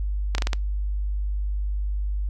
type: slowing click train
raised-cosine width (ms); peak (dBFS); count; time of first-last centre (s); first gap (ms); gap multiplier
0.2; -8; 5; 0.35-0.532; 32; 1.24
effects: noise-tail reverb RT60 0.2 s tail -25 dB re dry + added 50 Hz sine -23 dBFS peak until 2.29 s